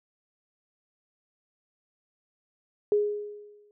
sine tone with exponential decay, 415.3 Hz, G#4, in tune, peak -18 dBFS, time 2.92-3.71 s, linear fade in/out 1 ms, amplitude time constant 170 ms, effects none

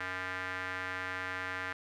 square tone with band-pass filter, 92.5 Hz, F#2, in tune, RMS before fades -38 dBFS, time 0-1.73 s, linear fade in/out 5 ms, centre 1700 Hz, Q 2.9, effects none

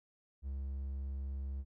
triangle tone, 68 Hz, C#2, 33 cents flat, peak -35 dBFS, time 0.42-1.65 s, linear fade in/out 50 ms, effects none

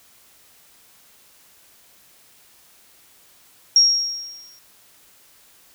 sine tone with exponential decay, 5588 Hz, F8, in tune, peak -8 dBFS, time 3.76-4.59 s, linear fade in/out 2 ms, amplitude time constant 180 ms, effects white hiss -53 dBFS RMS until 5.74 s

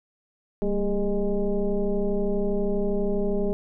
sine tone with frequency modulation, 193.8 Hz, G3, 20 cents flat, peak -21 dBFS, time 0.62-3.53 s, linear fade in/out 0 ms, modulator 210 Hz, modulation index 1.6, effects none

